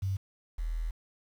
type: tone pair in turn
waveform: sine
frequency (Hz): 96.4 / 40.82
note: G2 / E1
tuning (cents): -28 / -16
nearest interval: octave + minor third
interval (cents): 1488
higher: first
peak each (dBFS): -28 / -30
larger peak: first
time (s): 0.02-0.17 / 0.58-0.91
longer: second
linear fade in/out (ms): 10
effects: 9-bit